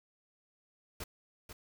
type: noise with echo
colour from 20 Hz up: pink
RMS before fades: -41 dBFS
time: 1-1.04 s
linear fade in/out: 5 ms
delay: 490 ms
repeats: 1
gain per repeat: -7 dB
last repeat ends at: 1.53 s
effects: none